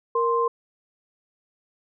sine tone pair together, 466.9 / 1046.5 Hz, A#4 / C6, +3 / 0 cents, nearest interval octave + major second, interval 1397 cents, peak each -22 dBFS, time 0.15-0.48 s, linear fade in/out 5 ms, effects none

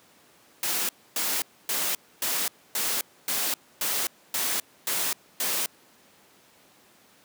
white noise bursts, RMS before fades -27 dBFS, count 10, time 0.63-5.66 s, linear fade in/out 2 ms, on 260 ms, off 270 ms, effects pink hiss -57 dBFS RMS until 7.24 s + high-pass 200 Hz 12 dB/octave

